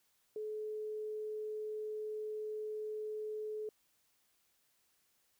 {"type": "tone", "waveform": "sine", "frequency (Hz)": 428.7, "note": "A4", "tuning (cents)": -45, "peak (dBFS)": -38, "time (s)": [0.36, 3.69], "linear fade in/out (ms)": 2, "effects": ["white hiss -75 dBFS RMS until 5.39 s"]}